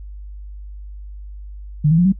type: tone with pitch steps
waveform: sine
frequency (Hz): 150.1 / 162.74 / 176.45 / 191.31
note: D3 / E3 / F3 / G3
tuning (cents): +38 / -22 / +18 / -42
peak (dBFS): -10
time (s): 1.84-2.124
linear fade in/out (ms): 10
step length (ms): 71
effects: noise-tail reverb RT60 0.1 s tail -25 dB re dry + added 50 Hz sine -31 dBFS peak until 2.19 s